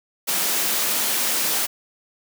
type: high-pass noise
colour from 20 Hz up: white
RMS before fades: -22 dBFS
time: 0.27-1.67 s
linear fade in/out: 20 ms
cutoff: 170 Hz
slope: 48 dB/octave
effects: none